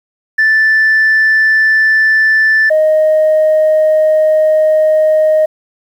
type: tone pair in turn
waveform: sine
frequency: 1760 / 622.3 Hz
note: A6 / D#5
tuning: 0 / 0 cents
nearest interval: octave + tritone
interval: 1800 cents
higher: first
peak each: -5 dBFS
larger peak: neither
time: 0.38-2.7 / 2.7-5.46 s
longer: second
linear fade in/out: 10 ms
effects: tanh soft clip ceiling -4 dBFS + 7-bit